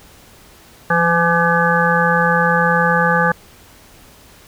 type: harmonic tone with a mistuned harmonic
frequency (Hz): 169.3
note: E3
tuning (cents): +46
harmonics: 1 / 3 / 5 / 7 / 9 / 10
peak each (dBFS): -19 / -19 / -19 / -19 / -19 / -19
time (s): 0.9-3.32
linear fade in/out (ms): 5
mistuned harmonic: 1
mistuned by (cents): +24
effects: pink hiss -45 dBFS RMS until 4.47 s